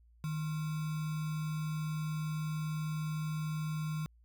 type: tone with sample-and-hold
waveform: sine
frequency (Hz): 155.56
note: D#3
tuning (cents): 0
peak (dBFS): -33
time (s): 0.24-4.06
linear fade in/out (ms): 0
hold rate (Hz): 1225
effects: added 58 Hz sine -60 dBFS peak until 4.24 s